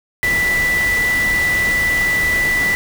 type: tone in noise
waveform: sine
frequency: 1975.5 Hz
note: B6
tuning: in tune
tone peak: -14 dBFS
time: 0.23-2.75 s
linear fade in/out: 0 ms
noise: pink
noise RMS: -25 dBFS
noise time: 0.23-2.75 s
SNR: +8 dB
effects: none